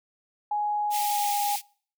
sine tone with pitch glide, 834 to 819.2 Hz, G#5 to G#5, +7 to -24 cents, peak -24 dBFS, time 0.51-1.56 s, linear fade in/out 5 ms, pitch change -31 cents, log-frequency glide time 0.87-1.31 s
white high-pass noise, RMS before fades -32 dBFS, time 0.9-1.62 s, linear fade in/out 50 ms, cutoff 2000 Hz, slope 48 dB/octave
effects noise-tail reverb RT60 0.5 s tail -26 dB re dry

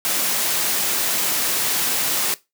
white noise, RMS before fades -21 dBFS, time 0.05-2.34 s, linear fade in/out 0 ms, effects noise-tail reverb RT60 0.2 s tail -18 dB re dry + high-pass 150 Hz 12 dB/octave

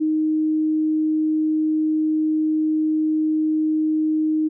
sine tone, 311.1 Hz, D#4, in tune, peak -17 dBFS, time 0-4.49 s, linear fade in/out 20 ms, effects none

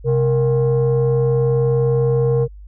sine tone pair together, 131.1 / 466.6 Hz, C3 / A#4, +4 / +2 cents, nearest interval octave + minor seventh, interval 2198 cents, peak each -14 dBFS, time 0.04-2.48 s, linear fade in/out 50 ms, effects tanh soft clip ceiling -10 dBFS + added 50 Hz sine -35 dBFS peak until 2.67 s

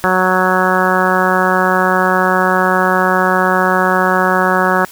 harmonic tone, 185 Hz, F#3, in tune, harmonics 1 / 2 / 3 / 4 / 5 / 6 / 7 / 8 / 9, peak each -19 / -19 / -19 / -19 / -19 / -19 / -19 / -19 / -19 dBFS, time 0.04-4.85 s, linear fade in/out 0 ms, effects white hiss -38 dBFS RMS until 4.91 s

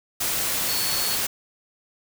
sine tone in noise, 4413 Hz, C#8, 9 cents flat, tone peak -28 dBFS, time 0.68-1.16 s, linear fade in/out 10 ms, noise white, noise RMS -25 dBFS, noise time 0.2-1.27 s, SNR -6 dB, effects none

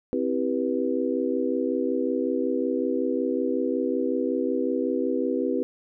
sine chord, C major seventh, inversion none, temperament just, 261.6 / 327 / 392.4 / 490.5 Hz, C4 / E4 / G4 / B4, 0 / -14 / +2 / -12 cents, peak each -27 / -29 / -29 / -28 dBFS, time 0.13-5.63 s, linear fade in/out 0 ms, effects none

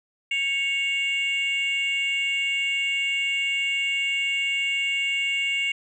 sine tone pair together, 2209 / 2794 Hz, C#7 / F7, -7 / 0 cents, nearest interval major third, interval 407 cents, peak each -23 dBFS, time 0.31-5.72 s, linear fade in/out 5 ms, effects tanh soft clip ceiling -19 dBFS

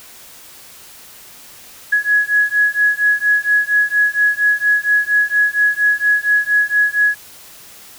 sine beating tone pair, 1676 / 1680.3 Hz, G#6 / G#6, +15 / +20 cents, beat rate 4.3 Hz, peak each -15 dBFS, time 1.92-7.15 s, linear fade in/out 10 ms, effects white hiss -40 dBFS RMS until 7.98 s

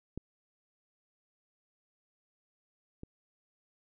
clicks, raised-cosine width 3 ms, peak -25 / -30 dBFS, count 2, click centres 0.176 / 3.034 s, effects none

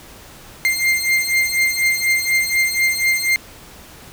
40% pulse beating tone pair, 2100 / 2104.1 Hz, C7 / C7, +6 / +9 cents, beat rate 4.1 Hz, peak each -17 / -18 dBFS, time 0.65-3.36 s, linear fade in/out 0 ms, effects pink hiss -41 dBFS RMS until 4.12 s

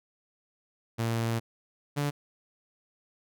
sawtooth tone pair in turn, 114.8 / 144.64 Hz, A#2 / D3, -26 / -26 cents, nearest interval major third, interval 400 cents, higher second, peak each -23 dBFS, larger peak neither, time 0.98-1.4 / 1.96-2.11 s, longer first, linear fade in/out 20 ms, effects none

